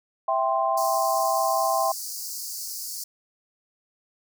sine chord, C major, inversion first, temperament equal, 659.3 / 784 / 1046.5 Hz, E5 / G5 / C6, 0 / 0 / 0 cents, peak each -25 dBFS, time 0.28-1.92 s, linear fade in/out 5 ms
pink high-pass noise, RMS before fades -34 dBFS, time 0.77-3.04 s, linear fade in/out 5 ms, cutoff 4500 Hz, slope 96 dB/octave
effects none

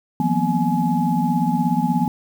sine tone cluster, 165.5 / 181.9 / 233.6 / 250.6 / 844 Hz, E3 / F#3 / A#3 / B3 / G#5, +7 / -29 / +4 / +25 / +28 cents, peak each -23 dBFS, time 0.2-2.08 s, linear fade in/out 2 ms, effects 7-bit

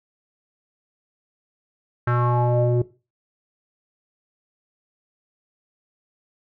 square tone with low-pass filter sweep, 121.6 Hz, B2, 26 cents flat, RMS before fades -20 dBFS, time 2.07-2.82 s, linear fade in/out 5 ms, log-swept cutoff 1500 to 420 Hz, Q 4.8, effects noise-tail reverb RT60 0.3 s tail -17 dB re dry

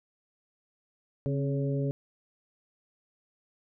harmonic tone with a mistuned harmonic, 140 Hz, C#3, 18 cents sharp, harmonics 1 / 2 / 3 / 4, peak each -28 / -34 / -35 / -38 dBFS, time 1.26-1.91 s, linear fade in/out 0 ms, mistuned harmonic 2, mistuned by -55 cents, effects none

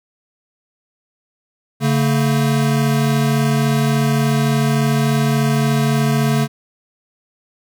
square tone pair together, 142.1 / 225.6 Hz, C#3 / A3, +43 / +44 cents, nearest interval minor sixth, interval 801 cents, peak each -16 / -19 dBFS, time 1.8-6.48 s, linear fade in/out 50 ms, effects none

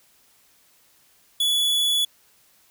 45% pulse tone, 3414 Hz, G#7, 47 cents sharp, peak -19 dBFS, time 1.4-2.05 s, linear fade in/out 5 ms, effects white hiss -59 dBFS RMS until 2.7 s

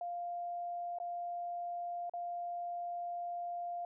sine tone with dropouts, 698.5 Hz, F5, in tune, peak -37 dBFS, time 0.01-3.85 s, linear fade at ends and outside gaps 2 ms, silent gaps 0.986-1 / 2.096-2.136 s, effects none

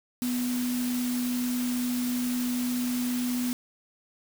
sine tone in noise, 246.9 Hz, B3, in tune, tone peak -26 dBFS, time 0.22-3.53 s, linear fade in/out 0 ms, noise white, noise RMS -37 dBFS, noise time 0.22-3.53 s, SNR +8 dB, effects none

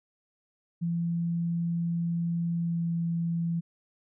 sine tone with pitch glide, 169.5 to 168.23 Hz, E3 to E3, +49 to +36 cents, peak -26 dBFS, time 0.81-3.61 s, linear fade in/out 20 ms, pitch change -13 cents, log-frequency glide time 2.54-2.91 s, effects none

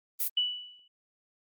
violet noise, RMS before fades -30 dBFS, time 0.19-0.29 s, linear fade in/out 20 ms
sine tone with exponential decay, 2960 Hz, F#7, in tune, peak -22 dBFS, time 0.37-0.88 s, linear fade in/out 5 ms, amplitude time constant 110 ms
effects Opus 32 kbps

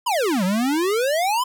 square exponential two-way sweep, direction down then up, 1046.5 to 177.4 to 1046.5 Hz, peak -19 dBFS, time 0.06-1.44 s, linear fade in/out 10 ms, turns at 0.44 s, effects none

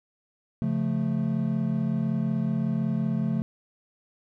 triangle chord, Db augmented, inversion none, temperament equal, 138.59 / 174.61 / 220 Hz, Db3 / F3 / A3, 0 / 0 / 0 cents, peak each -27 / -27 / -25 dBFS, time 0.62-3.42 s, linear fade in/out 0 ms, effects none

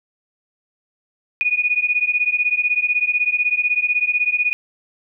sine beating tone pair, 2456 / 2472 Hz, D#7 / D#7, -23 / -12 cents, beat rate 16 Hz, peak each -19 dBFS, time 1.41-4.53 s, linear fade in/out 0 ms, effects none

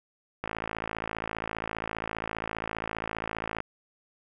click train, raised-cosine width 0.5 ms, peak -16 dBFS, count 175, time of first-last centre 0.44-3.604 s, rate 55 Hz, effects none

